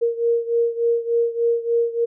sine beating tone pair, 466.2 / 469.6 Hz, A#4 / A#4, 0 / +13 cents, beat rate 3.4 Hz, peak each -19 / -22 dBFS, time 0.01-2.06 s, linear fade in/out 20 ms, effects none

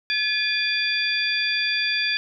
sine tone cluster, 1707 / 2436 / 3458 / 4716 Hz, G#6 / D#7 / A7 / D8, +47 / -37 / -31 / +6 cents, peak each -26 / -25 / -27 / -27 dBFS, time 0.1-2.17 s, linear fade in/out 0 ms, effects none

